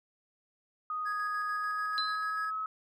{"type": "tone with pitch glide", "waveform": "sine", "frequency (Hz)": [1244.5, 1283.9], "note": ["D#6", "E6"], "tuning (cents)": [0, -46], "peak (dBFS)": -32, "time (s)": [0.9, 2.66], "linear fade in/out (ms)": 2, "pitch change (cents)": 54, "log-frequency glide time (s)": [1.51, 2.44]}
{"type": "tone with tremolo", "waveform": "triangle", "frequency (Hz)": 1661.2, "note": "G#6", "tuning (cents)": 0, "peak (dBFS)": -33, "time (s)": [1.05, 2.51], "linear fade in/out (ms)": 20, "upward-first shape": "square", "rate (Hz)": 6.8, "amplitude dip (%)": 30}
{"type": "tone with exponential decay", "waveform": "sine", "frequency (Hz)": 4046, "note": "B7", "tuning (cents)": 41, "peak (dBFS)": -28, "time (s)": [1.98, 2.36], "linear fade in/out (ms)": 0, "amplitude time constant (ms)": 81}
{"effects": []}